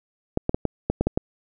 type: clicks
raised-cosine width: 2 ms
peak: -7 dBFS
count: 8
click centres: 0.374 / 0.494 / 0.545 / 0.653 / 0.9 / 1.01 / 1.07 / 1.175 s
effects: none